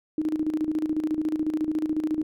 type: tone with tremolo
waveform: sine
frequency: 310 Hz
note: D#4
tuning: 6 cents flat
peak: -21 dBFS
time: 0.18-2.23 s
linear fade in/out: 2 ms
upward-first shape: square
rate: 14 Hz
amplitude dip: 65%
effects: none